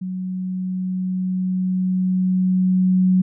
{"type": "tone with level ramp", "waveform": "sine", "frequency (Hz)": 185, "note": "F#3", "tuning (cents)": 0, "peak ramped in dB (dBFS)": [-24, -12], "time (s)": [0.01, 3.22], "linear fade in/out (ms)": 10, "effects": []}